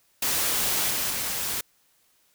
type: noise with level steps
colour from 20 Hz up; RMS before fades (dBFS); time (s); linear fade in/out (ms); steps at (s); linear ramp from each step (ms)
white; -25 / -27 / -29; 0.22-1.61; 5; 0.9 / 1.1; 5
effects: white hiss -65 dBFS RMS until 2.34 s